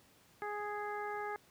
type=harmonic tone; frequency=415.3 Hz; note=G#4; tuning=in tune; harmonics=1 / 2 / 3 / 4 / 5; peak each=-42 / -41 / -45 / -46 / -50 dBFS; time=0.42-1.36 s; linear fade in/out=0 ms; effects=pink hiss -65 dBFS RMS until 1.5 s + high-pass 80 Hz 12 dB/octave